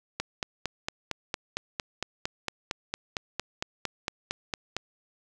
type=click train; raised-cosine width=0.2 ms; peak=-12 dBFS; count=21; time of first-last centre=0.2-4.766 s; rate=4.38 Hz; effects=none